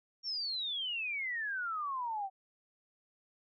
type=exponential sweep; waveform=sine; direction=down; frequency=5588 to 753 Hz; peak=-34 dBFS; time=0.23-2.3 s; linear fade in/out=50 ms; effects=none